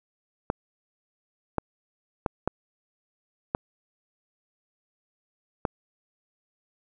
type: clicks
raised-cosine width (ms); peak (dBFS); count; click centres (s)
1; -10; 6; 0.501 / 1.583 / 2.262 / 2.476 / 3.549 / 5.652
effects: none